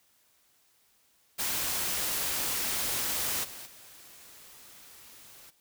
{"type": "noise with level steps", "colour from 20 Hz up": "white", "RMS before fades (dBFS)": [-31, -44, -52], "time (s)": [1.38, 5.51], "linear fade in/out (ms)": 20, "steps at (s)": [3.43, 3.65], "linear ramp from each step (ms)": 20, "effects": ["white hiss -67 dBFS RMS until 5.6 s"]}